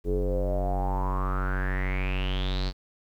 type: tone with low-pass filter sweep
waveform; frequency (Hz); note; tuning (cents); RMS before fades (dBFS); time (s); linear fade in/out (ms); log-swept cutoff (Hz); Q
square; 46.81; F#1; +21; -27; 0.04-2.73; 50; 390 to 4500; 8.4
effects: 10-bit